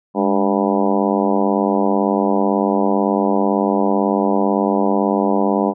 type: harmonic tone with a mistuned harmonic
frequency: 98 Hz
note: G2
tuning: in tune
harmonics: 2 / 3 / 4 / 5 / 6 / 7 / 8 / 9 / 10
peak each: -19 / -21 / -22 / -23 / -24 / -24 / -25 / -26 / -26 dBFS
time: 0.14-5.74 s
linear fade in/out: 50 ms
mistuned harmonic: 2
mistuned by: +80 cents
effects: none